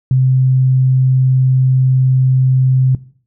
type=tone; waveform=sine; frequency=130.1 Hz; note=C3; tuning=9 cents flat; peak=-8 dBFS; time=0.11-2.95 s; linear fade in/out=2 ms; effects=noise-tail reverb RT60 0.5 s tail -19 dB re dry